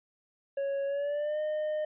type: tone with pitch glide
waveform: triangle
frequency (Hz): 554.4 to 611.6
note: C#5 to D#5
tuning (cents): 0 to -30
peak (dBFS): -27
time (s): 0.57-1.85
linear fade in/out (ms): 5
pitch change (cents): +170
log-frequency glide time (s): 0.86-1.4
effects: resampled to 8000 Hz